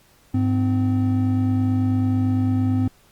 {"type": "tone pair together", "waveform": "triangle", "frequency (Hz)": [102.07, 257.2], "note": ["G#2", "C4"], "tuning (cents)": [-30, -30], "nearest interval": "octave + major third", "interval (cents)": 1600, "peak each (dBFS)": -18, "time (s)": [0.34, 2.88], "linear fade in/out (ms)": 5, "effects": ["pink hiss -56 dBFS RMS until 3.11 s", "Opus 48 kbps"]}